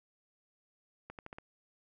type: accelerating click train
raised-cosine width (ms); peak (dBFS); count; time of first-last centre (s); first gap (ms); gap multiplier
0.5; -30; 5; 1.1-1.385; 88; 0.86
effects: none